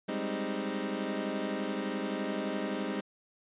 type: chord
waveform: 25% pulse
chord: Ab major seventh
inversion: third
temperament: equal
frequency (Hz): 196 / 207.7 / 261.6 / 311.1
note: G3 / Ab3 / C4 / Eb4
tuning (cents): 0 / 0 / 0 / 0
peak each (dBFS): -34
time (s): 0.08-3.01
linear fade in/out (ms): 10
effects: resampled to 8000 Hz